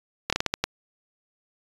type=slowing click train; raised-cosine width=0.2 ms; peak=-5 dBFS; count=7; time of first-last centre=0.3-0.64 s; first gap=26 ms; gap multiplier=1.31; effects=resampled to 24000 Hz